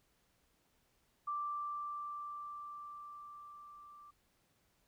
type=tone with level ramp; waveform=sine; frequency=1174.7 Hz; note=D6; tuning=in tune; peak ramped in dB=-35 to -54 dBFS; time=1.27-4.11 s; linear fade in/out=10 ms; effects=pink hiss -75 dBFS RMS until 4.87 s